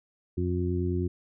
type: harmonic tone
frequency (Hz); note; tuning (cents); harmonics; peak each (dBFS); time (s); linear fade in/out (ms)
89.3; F2; +39; 1 / 2 / 3 / 4; -28 / -33 / -34 / -31; 0.37-1.08; 10
effects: none